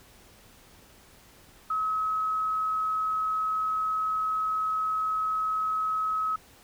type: tone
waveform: sine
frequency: 1281 Hz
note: E6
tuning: 50 cents flat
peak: -25 dBFS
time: 1.7-6.36 s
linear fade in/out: 5 ms
effects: pink hiss -55 dBFS RMS until 6.63 s